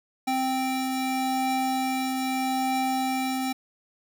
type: tone pair together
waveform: square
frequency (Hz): 261.6 / 784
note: C4 / G5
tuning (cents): 0 / 0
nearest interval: octave + perfect fifth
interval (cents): 1900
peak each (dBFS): -28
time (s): 0.27-3.53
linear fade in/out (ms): 10
effects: none